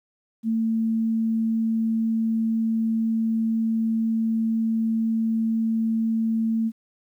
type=tone; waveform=sine; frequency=224.5 Hz; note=A3; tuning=35 cents sharp; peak=-20 dBFS; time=0.43-6.72 s; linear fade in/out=50 ms; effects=10-bit

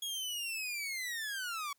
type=linear sweep; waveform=sawtooth; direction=down; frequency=3322 to 1108.7 Hz; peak=-33 dBFS; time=0.02-1.73 s; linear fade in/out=5 ms; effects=white hiss -75 dBFS RMS until 1.78 s

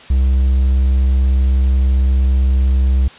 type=tone; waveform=triangle; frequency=65.41 Hz; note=C2; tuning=in tune; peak=-8 dBFS; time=0.1-3.08 s; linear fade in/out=5 ms; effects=white hiss -39 dBFS RMS until 3.18 s + resampled to 8000 Hz

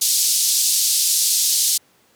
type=band-pass noise; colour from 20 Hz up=pink; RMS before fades=-18 dBFS; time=0.01-1.78 s; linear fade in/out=10 ms; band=4400 to 13000 Hz; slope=24 dB/octave; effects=pink hiss -57 dBFS RMS until 2.15 s + high-pass 150 Hz 12 dB/octave

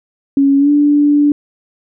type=tone with pitch glide; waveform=sine; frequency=277.2 to 291.7 Hz; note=C#4 to D4; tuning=0 to -12 cents; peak=-7 dBFS; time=0.37-1.32 s; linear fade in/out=2 ms; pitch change=+88 cents; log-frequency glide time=0.58-0.7 s; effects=none

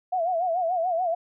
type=tone with vibrato; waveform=sine; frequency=698.5 Hz; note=F5; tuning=in tune; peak=-22 dBFS; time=0.12-1.15 s; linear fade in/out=10 ms; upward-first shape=sine; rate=6.9 Hz; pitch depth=120 cents each way; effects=none

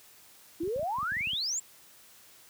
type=exponential sweep; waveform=sine; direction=up; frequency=310.6 to 7640 Hz; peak=-29 dBFS; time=0.6-1.6 s; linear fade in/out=10 ms
type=clicks; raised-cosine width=5 ms; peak=-33 dBFS; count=12; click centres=0.633 / 0.676 / 0.761 / 0.794 / 0.829 / 0.985 / 1.029 / 1.12 / 1.168 / 1.208 / 1.272 / 1.333 s
effects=white hiss -56 dBFS RMS until 2.49 s + high-pass 60 Hz 12 dB/octave

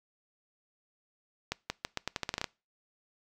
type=accelerating click train; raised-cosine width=0.2 ms; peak=-14 dBFS; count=12; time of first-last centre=1.52-2.442 s; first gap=180 ms; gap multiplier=0.83; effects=noise-tail reverb RT60 0.3 s tail -24 dB re dry

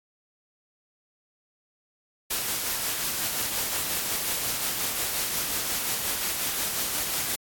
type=noise with tremolo; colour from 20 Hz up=white; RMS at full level=-27 dBFS; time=2.3-7.36 s; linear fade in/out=10 ms; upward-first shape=sine; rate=5.6 Hz; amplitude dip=30%; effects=AAC 64 kbps

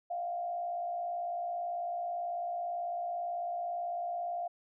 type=tone with frequency modulation; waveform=sine; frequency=698.5 Hz; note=F5; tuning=in tune; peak=-33 dBFS; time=0.1-4.48 s; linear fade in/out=10 ms; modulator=58.1 Hz; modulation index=0.53; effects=none

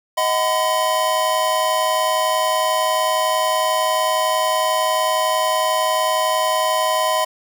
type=tone cluster; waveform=square; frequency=630 / 741 / 1013 Hz; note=D#5 / F#5 / B5; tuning=+21 / +2 / +44 cents; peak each=-21 / -26 / -20 dBFS; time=0.17-7.25 s; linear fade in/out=10 ms; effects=none

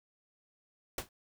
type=noise with exponential decay; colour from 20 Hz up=pink; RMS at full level=-32 dBFS; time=0.98-1.09 s; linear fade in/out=2 ms; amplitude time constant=23 ms; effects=none

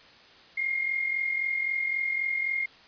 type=tone with amplitude modulation; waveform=sine; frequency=2131 Hz; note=C7; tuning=31 cents sharp; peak=-23 dBFS; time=0.57-2.66 s; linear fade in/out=10 ms; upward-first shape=sine; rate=43.8 Hz; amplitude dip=60%; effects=white hiss -53 dBFS RMS until 2.87 s + resampled to 11025 Hz

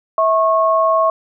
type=tone pair together; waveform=sine; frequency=650 / 1093.2 Hz; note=E5 / C#6; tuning=-24 / -24 cents; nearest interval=major sixth; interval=900 cents; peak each=-14 dBFS; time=0.18-1.1 s; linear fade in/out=2 ms; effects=none

